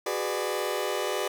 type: chord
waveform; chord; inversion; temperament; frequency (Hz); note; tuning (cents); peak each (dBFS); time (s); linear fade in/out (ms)
sawtooth; G# half-diminished seventh; third; just; 373.8 / 415.3 / 498.4 / 598; F#4 / G#4 / B4 / D5; +18 / 0 / +16 / +31; -29; 0.06-1.28; 5
effects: none